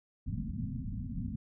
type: low-pass noise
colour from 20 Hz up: white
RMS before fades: -37 dBFS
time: 0.26-1.36 s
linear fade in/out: 10 ms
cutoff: 250 Hz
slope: 96 dB/octave
effects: none